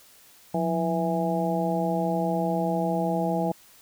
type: harmonic tone with a mistuned harmonic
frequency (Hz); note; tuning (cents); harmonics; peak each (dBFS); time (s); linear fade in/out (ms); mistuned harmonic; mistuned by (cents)
164.81; E3; 0; 1 / 2 / 3 / 4 / 5; -27 / -31 / -31 / -29 / -30; 0.54-3.52; 5; 1; +120
effects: white hiss -54 dBFS RMS until 3.81 s